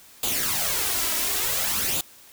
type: noise with flanger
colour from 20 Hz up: white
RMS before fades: -25 dBFS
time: 0.23-2.01 s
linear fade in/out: 2 ms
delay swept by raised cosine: 0.27 to 3.07 ms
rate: 0.56 Hz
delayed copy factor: +0.6
effects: white hiss -50 dBFS RMS until 2.32 s